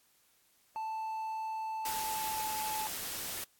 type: tone with pitch glide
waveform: triangle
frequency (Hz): 881 to 866.9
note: A5 to A5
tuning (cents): +2 to -26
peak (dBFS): -33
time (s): 0.76-2.87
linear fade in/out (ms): 0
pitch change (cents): -28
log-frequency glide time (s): 1.75-2.56
type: noise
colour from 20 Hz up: white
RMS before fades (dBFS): -39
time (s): 1.85-3.44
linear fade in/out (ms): 2
effects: white hiss -69 dBFS RMS until 3.59 s + AAC 64 kbps